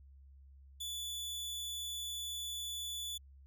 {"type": "tone", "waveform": "sawtooth", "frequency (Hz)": 3462, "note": "A7", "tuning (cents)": -29, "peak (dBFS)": -36, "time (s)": [0.8, 3.18], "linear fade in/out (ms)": 10, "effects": ["added 68 Hz sine -55 dBFS peak until 3.46 s"]}